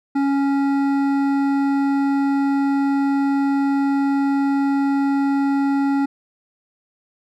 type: tone with hard clipping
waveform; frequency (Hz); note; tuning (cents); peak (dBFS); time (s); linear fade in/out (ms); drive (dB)
triangle; 277.6; C#4; +3; -18; 0.15-6.06; 10; 15
effects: none